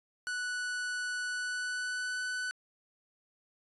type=tone with pitch glide; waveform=45% pulse; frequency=1480 to 1496.3 Hz; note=F#6 to F#6; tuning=0 to +19 cents; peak=-33 dBFS; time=0.27-2.51 s; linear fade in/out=0 ms; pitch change=+19 cents; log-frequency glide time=1.26-2.22 s; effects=resampled to 24000 Hz